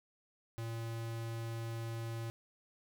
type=tone; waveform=square; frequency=114.6 Hz; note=A#2; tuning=29 cents flat; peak=-39 dBFS; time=0.58-2.3 s; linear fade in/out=0 ms; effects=none